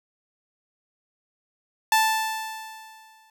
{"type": "tone with exponential decay", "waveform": "sawtooth", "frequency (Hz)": 880, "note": "A5", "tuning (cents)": 0, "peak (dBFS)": -12, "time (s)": [1.92, 3.3], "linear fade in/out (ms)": 2, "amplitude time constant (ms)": 300, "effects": []}